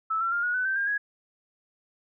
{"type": "tone with pitch steps", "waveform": "sine", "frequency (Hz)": [1310, 1355.4, 1402.4, 1451, 1501.3, 1553.4, 1607.2, 1662.9], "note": ["E6", "E6", "F6", "F#6", "F#6", "G6", "G6", "G#6"], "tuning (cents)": [-11, 48, 7, -34, 25, -16, 43, 2], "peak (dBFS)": -24, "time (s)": [0.1, 0.98], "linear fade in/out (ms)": 10, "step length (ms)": 110, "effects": []}